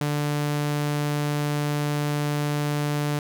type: tone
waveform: sawtooth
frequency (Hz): 147.1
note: D3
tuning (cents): +3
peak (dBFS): -19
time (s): 0.01-3.19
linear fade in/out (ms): 2
effects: none